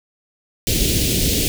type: band-stop noise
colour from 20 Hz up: pink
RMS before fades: -18 dBFS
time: 0.67-1.48 s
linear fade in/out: 0 ms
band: 440 to 2700 Hz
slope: 24 dB/octave
effects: none